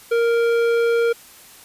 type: tone with tanh clipping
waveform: triangle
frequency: 466.2 Hz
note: A#4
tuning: in tune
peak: -17 dBFS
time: 0.11-1.13 s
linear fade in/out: 10 ms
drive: 17 dB
effects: white hiss -45 dBFS RMS until 1.64 s + resampled to 32000 Hz